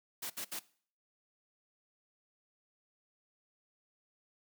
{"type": "noise bursts", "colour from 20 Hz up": "white", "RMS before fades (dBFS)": -40, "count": 3, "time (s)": [0.22, 0.595], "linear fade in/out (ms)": 10, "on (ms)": 81, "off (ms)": 66, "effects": ["noise-tail reverb RT60 0.5 s tail -20 dB re dry", "high-pass 150 Hz 12 dB/octave"]}